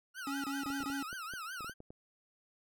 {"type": "tone with vibrato", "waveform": "40% pulse", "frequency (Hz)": 1396.9, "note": "F6", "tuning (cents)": 0, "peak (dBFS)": -40, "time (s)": [0.14, 1.74], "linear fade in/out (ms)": 50, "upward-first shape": "triangle", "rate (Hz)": 5.2, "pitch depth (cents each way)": 230}
{"type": "tone bursts", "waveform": "square", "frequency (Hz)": 277.8, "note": "C#4", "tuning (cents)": 4, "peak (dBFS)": -37, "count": 4, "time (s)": [0.27, 1.028], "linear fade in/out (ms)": 2, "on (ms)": 170, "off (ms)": 26}
{"type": "clicks", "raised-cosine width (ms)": 2, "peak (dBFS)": -36, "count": 12, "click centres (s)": [0.66, 0.703, 0.805, 0.839, 0.901, 1.129, 1.337, 1.607, 1.645, 1.696, 1.804, 1.905]}
{"effects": []}